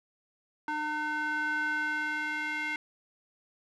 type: tone with band-pass filter sweep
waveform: square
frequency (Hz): 303.1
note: D#4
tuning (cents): -45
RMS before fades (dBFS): -32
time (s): 0.68-2.76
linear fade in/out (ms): 2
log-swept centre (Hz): 1200 to 2000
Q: 4.1
effects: none